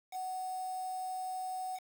sine tone with quantisation, 744 Hz, F#5, 9 cents sharp, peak -36 dBFS, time 0.11-1.8 s, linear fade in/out 50 ms, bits 8, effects none

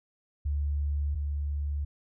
sine tone pair in turn, 72.4 / 72.4 Hz, D2 / D2, -24 / -24 cents, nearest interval unison, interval 0 cents, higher neither, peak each -26 / -28 dBFS, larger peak first, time 0.45-1.15 / 1.15-1.85 s, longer neither, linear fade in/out 10 ms, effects none

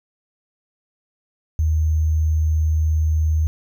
sine tone with sample-and-hold, 78.5 Hz, D#2, 16 cents sharp, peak -15 dBFS, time 1.59-3.47 s, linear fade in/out 0 ms, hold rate 6300 Hz, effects none

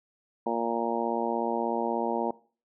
harmonic tone, 116.54 Hz, A#2, in tune, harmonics 2 / 3 / 4 / 5 / 6 / 7 / 8, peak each -33 / -33 / -33 / -34 / -35 / -34 / -33 dBFS, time 0.46-2.31 s, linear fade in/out 5 ms, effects noise-tail reverb RT60 0.4 s tail -20 dB re dry

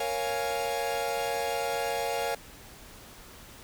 45% pulse chord, Bb minor seventh, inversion none, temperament equal, 466.2 / 554.4 / 698.5 / 830.6 Hz, Bb4 / Db5 / F5 / Ab5, 0 / 0 / 0 / 0 cents, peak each -34 dBFS, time 0-2.35 s, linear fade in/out 5 ms, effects pink hiss -49 dBFS RMS until 3.63 s

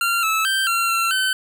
25% pulse tone with pitch steps, 1382 / 1306 / 1564 / 1368 / 1355 / 1528 Hz, F6 / E6 / G6 / F6 / E6 / G6, -19 / -17 / -4 / -36 / +47 / -45 cents, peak -14 dBFS, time 0.01-1.33 s, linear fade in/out 2 ms, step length 220 ms, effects none

